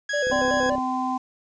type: tone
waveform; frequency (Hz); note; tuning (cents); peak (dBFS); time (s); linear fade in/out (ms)
40% pulse; 1661.2; G#6; 0; -24; 0.09-0.7; 5
type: tone with vibrato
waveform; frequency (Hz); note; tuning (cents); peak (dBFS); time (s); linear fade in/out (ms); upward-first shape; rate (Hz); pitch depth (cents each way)
triangle; 544; C#5; -33; -21; 0.13-0.76; 10; square; 5.3; 120
type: click train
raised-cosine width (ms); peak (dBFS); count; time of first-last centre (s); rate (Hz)
2; -23; 18; 0.27-0.782; 33.2
type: harmonic tone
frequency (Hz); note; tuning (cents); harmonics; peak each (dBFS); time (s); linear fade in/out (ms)
257.1; C4; -30; 1 / 3 / 4; -27 / -27 / -28; 0.31-1.18; 10
effects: resampled to 16000 Hz + 8-bit